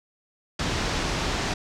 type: low-pass noise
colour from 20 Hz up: pink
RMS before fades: -27 dBFS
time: 0.59-1.54 s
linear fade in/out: 5 ms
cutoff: 6500 Hz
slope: 24 dB/octave
effects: none